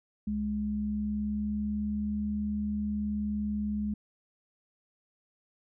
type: tone pair together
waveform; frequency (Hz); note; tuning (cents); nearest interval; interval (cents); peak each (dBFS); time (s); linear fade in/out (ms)
sine; 69.81 / 209.2; C#2 / G#3; +13 / +13; octave + perfect fifth; 1900; -38 / -29; 0.27-3.94; 5
effects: none